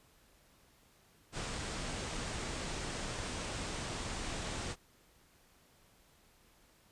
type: low-pass noise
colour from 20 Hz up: pink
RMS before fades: -40 dBFS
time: 1.32-4.76 s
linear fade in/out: 50 ms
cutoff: 9200 Hz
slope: 96 dB/octave
effects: pink hiss -66 dBFS RMS until 6.91 s + resampled to 32000 Hz